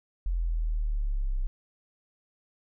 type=linear sweep; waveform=sine; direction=down; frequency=43.79 to 31.44 Hz; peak=-25 dBFS; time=0.26-1.47 s; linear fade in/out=0 ms; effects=none